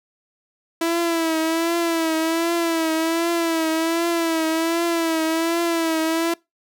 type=tone with vibrato; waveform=sawtooth; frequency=329.6 Hz; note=E4; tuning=in tune; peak=-15 dBFS; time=0.81-6.34 s; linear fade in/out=5 ms; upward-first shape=triangle; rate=1.3 Hz; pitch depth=63 cents each way; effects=noise-tail reverb RT60 0.2 s tail -23 dB re dry